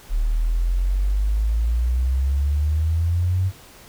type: exponential sweep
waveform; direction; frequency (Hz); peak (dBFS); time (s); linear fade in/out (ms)
sine; up; 36.82 to 95.7; -17; 0.09-3.52; 50
effects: pink hiss -46 dBFS RMS until 3.88 s